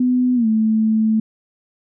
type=tone with pitch glide; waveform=sine; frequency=250.5 to 219.3 Hz; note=B3 to A3; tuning=+25 to -6 cents; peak=-13 dBFS; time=0-1.2 s; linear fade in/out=5 ms; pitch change=-231 cents; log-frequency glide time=0.35-0.47 s; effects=none